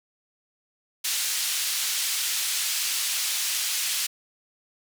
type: band-pass noise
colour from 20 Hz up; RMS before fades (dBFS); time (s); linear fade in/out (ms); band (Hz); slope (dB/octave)
pink; -27; 1.04-4.07; 10; 3200 to 14000; 12
effects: none